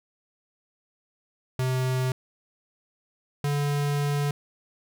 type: tone pair in turn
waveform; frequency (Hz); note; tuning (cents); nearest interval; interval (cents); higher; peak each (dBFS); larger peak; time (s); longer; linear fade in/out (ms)
square; 128.9 / 144.3; C3 / D3; -26 / -30; major second; 196; second; -24; neither; 1.59-2.12 / 3.44-4.31; second; 2
effects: none